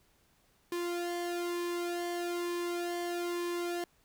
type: tone with flanger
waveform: sawtooth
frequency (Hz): 348.4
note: F4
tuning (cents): -4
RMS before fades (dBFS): -35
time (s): 0.72-3.84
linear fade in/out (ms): 2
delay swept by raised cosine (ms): 1.5 to 2.1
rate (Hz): 1.1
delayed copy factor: -0.8
effects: pink hiss -69 dBFS RMS until 4.04 s